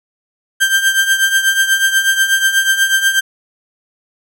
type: tone with tremolo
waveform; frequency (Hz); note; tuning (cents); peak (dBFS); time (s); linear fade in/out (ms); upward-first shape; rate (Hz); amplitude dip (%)
35% pulse; 1576; G6; +9; -6; 0.6-3.21; 20; triangle; 8.2; 75
effects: none